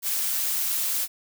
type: noise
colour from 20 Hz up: blue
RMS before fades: -26 dBFS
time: 0.02-1.08 s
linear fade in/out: 50 ms
effects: none